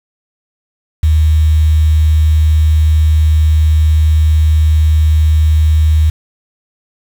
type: tone with quantisation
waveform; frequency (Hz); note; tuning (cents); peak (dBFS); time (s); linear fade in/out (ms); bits
sine; 77.78; D#2; 0; -6; 1.03-6.1; 5; 5
effects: none